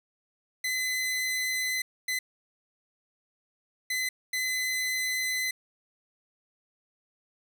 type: tone bursts at uneven times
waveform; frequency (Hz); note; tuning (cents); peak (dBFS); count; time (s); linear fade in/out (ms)
sawtooth; 2026; B6; +44; -24; 4; 0.64-1.82 / 2.08-2.19 / 3.9-4.09 / 4.33-5.51; 5
effects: none